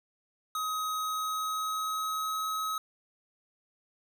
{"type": "tone with pitch glide", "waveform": "square", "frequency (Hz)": [1264, 1277.2], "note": ["D#6", "D#6"], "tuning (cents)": [27, 45], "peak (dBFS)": -31, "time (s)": [0.55, 2.78], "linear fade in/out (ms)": 2, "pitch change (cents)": 18, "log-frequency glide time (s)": [0.93, 2.43], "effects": []}